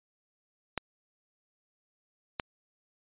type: clicks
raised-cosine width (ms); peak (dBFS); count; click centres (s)
0.3; -14; 2; 0.777 / 2.398
effects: resampled to 8000 Hz